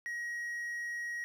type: tone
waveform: triangle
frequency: 1896 Hz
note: A#6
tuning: 29 cents sharp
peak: -34 dBFS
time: 0.06-1.24 s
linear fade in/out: 0 ms
effects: none